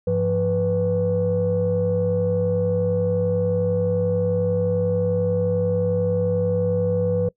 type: tone cluster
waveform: sine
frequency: 101.2 / 172.5 / 492.5 Hz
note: G#2 / F3 / B4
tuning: -44 / -21 / -5 cents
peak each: -24 / -24 / -19 dBFS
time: 0.07-7.29 s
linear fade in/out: 5 ms
effects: noise-tail reverb RT60 0.1 s tail -23 dB re dry + tanh soft clip ceiling -12 dBFS